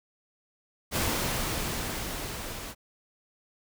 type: noise with level ramp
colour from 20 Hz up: pink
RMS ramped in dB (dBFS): -27 to -39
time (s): 0.91-2.75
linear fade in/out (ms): 50
effects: none